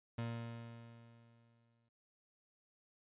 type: tone with exponential decay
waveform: 30% pulse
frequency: 116.54 Hz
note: A#2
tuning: in tune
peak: -35 dBFS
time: 0.18-1.89 s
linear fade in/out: 5 ms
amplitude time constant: 370 ms
effects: resampled to 8000 Hz